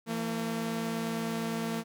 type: tone pair together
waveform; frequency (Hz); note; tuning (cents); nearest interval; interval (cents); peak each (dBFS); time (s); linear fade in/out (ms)
sawtooth; 167.8 / 227.2; E3 / A#3; +31 / -44; perfect fourth; 525; -33 / -28; 0.06-1.84; 50
effects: none